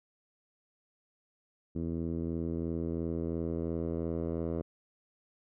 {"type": "tone with low-pass filter sweep", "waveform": "10% pulse", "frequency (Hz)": 82.9, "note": "E2", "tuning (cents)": 10, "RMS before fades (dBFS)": -34, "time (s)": [1.75, 4.62], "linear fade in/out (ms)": 10, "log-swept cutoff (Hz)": [300, 590], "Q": 1.3, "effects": []}